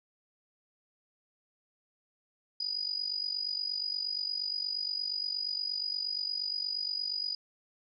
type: tone with amplitude modulation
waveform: sine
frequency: 4928 Hz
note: D#8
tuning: 17 cents flat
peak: -28 dBFS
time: 2.6-7.35 s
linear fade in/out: 5 ms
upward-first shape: sine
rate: 48.5 Hz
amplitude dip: 80%
effects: none